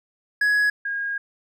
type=tone pair in turn; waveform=triangle / sine; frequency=1675 / 1630.1 Hz; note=G#6 / G#6; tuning=+14 / -33 cents; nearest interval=unison; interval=47 cents; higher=first; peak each=-15 / -24 dBFS; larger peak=first; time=0.41-0.7 / 0.85-1.18 s; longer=second; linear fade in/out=5 ms; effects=none